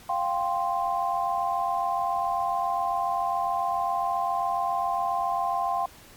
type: chord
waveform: sine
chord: F suspended second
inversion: none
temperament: just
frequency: 698.5 / 785.8 / 1047.7 Hz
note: F5 / G5 / C6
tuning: 0 / +4 / +2 cents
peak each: -28 dBFS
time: 0.09-5.86 s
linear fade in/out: 5 ms
effects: pink hiss -50 dBFS RMS until 6.16 s + MP3 96 kbps